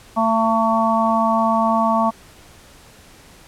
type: harmonic tone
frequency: 224.6 Hz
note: A3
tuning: 36 cents sharp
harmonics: 1 / 3 / 4 / 5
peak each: -20 / -20 / -20 / -20 dBFS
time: 0.16-2.11 s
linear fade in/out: 20 ms
effects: pink hiss -46 dBFS RMS until 3.47 s + low-pass 12000 Hz 12 dB/octave